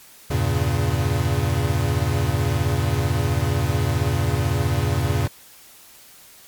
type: chord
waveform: square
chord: E diminished seventh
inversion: none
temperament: equal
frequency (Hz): 82.41 / 98 / 116.54 / 138.59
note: E2 / G2 / Bb2 / Db3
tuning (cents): 0 / 0 / 0 / 0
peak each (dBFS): -25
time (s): 0.3-5.28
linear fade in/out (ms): 10
effects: white hiss -47 dBFS RMS until 6.47 s + MP3 96 kbps